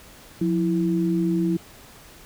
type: tone pair together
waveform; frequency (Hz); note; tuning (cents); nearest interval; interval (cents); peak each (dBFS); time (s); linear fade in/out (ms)
sine; 177.65 / 329.6; F3 / E4; +30 / 0; major seventh; 1070; -22; 0.41-1.57; 5
effects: pink hiss -47 dBFS RMS until 2.25 s